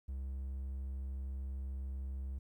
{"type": "tone", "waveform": "triangle", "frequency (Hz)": 66.6, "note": "C2", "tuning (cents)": 31, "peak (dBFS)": -36, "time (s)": [0.08, 2.39], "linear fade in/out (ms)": 10, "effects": ["13-bit"]}